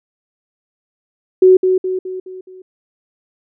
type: tone with echo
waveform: sine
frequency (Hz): 372.1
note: F#4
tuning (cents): +10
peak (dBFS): -4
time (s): 1.42-1.57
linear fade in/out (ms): 5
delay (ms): 210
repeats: 5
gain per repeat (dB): -6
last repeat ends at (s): 2.62
effects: none